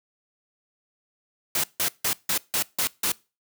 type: noise bursts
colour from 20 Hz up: white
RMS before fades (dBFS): -24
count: 7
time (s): 1.55-3.119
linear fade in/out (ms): 2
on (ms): 87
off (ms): 160
effects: noise-tail reverb RT60 0.3 s tail -23 dB re dry + high-pass 80 Hz 12 dB/octave

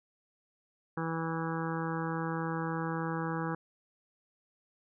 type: harmonic tone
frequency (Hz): 163.5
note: E3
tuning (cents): -14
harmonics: 1 / 2 / 3 / 5 / 6 / 7 / 8 / 9 / 10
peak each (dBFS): -35 / -38 / -40 / -42 / -43 / -43 / -44 / -45 / -45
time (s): 0.97-3.55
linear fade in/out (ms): 5
effects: none

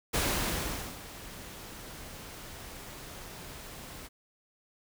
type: noise with ADSR envelope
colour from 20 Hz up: pink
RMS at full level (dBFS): -28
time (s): 0.13-4.09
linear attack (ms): 18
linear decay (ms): 810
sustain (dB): -17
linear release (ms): 31
effects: none

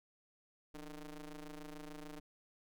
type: ring-modulated tone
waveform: sawtooth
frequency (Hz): 153.4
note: D#3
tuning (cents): -24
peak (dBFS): -40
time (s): 0.74-2.2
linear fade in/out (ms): 5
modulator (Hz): 140
effects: none

